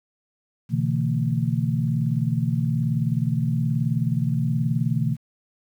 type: tone cluster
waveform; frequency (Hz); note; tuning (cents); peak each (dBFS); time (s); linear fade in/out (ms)
sine; 123.6 / 143.7 / 162.6 / 223.5; B2 / D3 / E3 / A3; +2 / -37 / -23 / +27; -24 / -26 / -25 / -28; 0.69-5.17; 50
effects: 9-bit